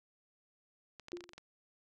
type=clicks; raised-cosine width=0.2 ms; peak=-32 dBFS; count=9; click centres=0.997 / 1.084 / 1.119 / 1.17 / 1.207 / 1.24 / 1.292 / 1.334 / 1.38 s
type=tone with exponential decay; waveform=sine; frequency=349.2 Hz; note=F4; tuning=in tune; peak=-36 dBFS; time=1.13-1.33 s; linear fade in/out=2 ms; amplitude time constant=42 ms
effects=none